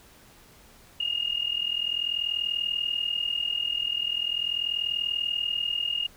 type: tone with amplitude modulation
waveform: sine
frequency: 2843 Hz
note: F7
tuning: 30 cents sharp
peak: -22 dBFS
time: 1-6.07 s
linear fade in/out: 5 ms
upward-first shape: sine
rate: 40.4 Hz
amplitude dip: 80%
effects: pink hiss -54 dBFS RMS until 6.16 s